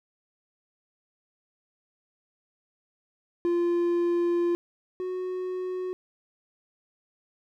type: tone pair in turn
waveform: triangle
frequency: 346.1 / 367.7 Hz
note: F4 / F#4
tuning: -16 / -11 cents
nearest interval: minor second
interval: 105 cents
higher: second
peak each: -20 / -27 dBFS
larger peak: first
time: 3.45-4.55 / 5-5.93 s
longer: first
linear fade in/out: 0 ms
effects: none